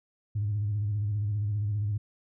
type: tone with vibrato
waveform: sine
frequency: 103.83 Hz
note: G#2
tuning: in tune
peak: -25 dBFS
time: 0.35-1.98 s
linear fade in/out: 10 ms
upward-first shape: square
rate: 15 Hz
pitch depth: 51 cents each way
effects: tanh soft clip ceiling -22 dBFS